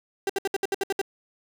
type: tone bursts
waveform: 35% pulse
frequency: 391.5 Hz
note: G4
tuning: 2 cents flat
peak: -21 dBFS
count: 9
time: 0.27-1.015 s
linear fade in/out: 2 ms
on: 25 ms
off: 65 ms
effects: none